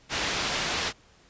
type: low-pass noise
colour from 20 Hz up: white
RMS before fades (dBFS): -29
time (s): 0.09-0.93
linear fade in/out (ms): 50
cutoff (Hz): 4400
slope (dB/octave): 12
effects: pink hiss -58 dBFS RMS until 1.29 s + resampled to 16000 Hz